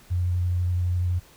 sine tone with vibrato, 89.1 Hz, F2, 35 cents sharp, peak -21 dBFS, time 0.1-1.2 s, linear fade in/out 20 ms, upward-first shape square, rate 12 Hz, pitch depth 11 cents each way, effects pink hiss -53 dBFS RMS until 1.36 s

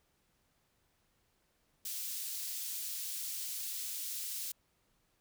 white high-pass noise, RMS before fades -40 dBFS, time 1.85-4.52 s, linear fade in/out 5 ms, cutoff 3800 Hz, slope 12 dB/octave, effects pink hiss -75 dBFS RMS until 5.2 s

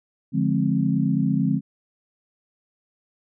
sine chord, D half-diminished seventh, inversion none, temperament just, 146.83 / 176.2 / 211.4 / 264.3 Hz, D3 / F3 / Ab3 / C4, 0 / +16 / +31 / +18 cents, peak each -24 dBFS, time 0.32-1.61 s, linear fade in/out 50 ms, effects none

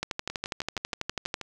two click trains, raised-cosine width 0.2 ms, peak -18 / -12 dBFS, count 8 / 17, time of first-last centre 0.3-1.413 / 0.03-1.341 s, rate 6.29 / 12.2 Hz, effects none

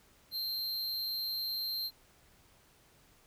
square tone with amplitude modulation, 4154 Hz, C8, 13 cents flat, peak -32 dBFS, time 0.31-1.91 s, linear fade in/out 50 ms, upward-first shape sine, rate 250 Hz, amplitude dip 50%, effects pink hiss -64 dBFS RMS until 3.26 s

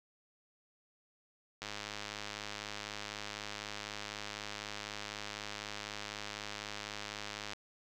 click train, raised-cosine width 0.2 ms, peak -23 dBFS, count 616, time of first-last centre 1.62-7.533 s, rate 104 Hz, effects none

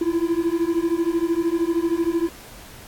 triangle beating tone pair, 329.6 / 342.6 Hz, E4 / F4, 0 / -33 cents, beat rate 13 Hz, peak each -20 dBFS, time 0.01-2.29 s, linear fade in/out 5 ms, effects pink hiss -43 dBFS RMS until 2.87 s + AAC 64 kbps

